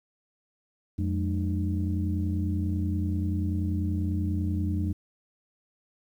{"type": "tone cluster", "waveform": "sine", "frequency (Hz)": [87.6, 180.9, 211.2, 302.2], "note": ["F2", "F#3", "G#3", "D4"], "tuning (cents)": [6, -39, 29, 50], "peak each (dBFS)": [-26, -34, -33, -33], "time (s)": [0.98, 4.93], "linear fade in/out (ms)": 10, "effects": ["tanh soft clip ceiling -16 dBFS", "10-bit"]}